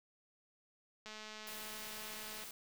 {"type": "click train", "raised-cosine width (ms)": 0.2, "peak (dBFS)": -32, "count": 297, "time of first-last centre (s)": [1.06, 2.437], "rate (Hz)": 215}
{"type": "noise", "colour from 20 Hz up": "white", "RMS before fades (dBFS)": -49, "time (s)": [1.47, 2.51], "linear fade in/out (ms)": 2}
{"effects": []}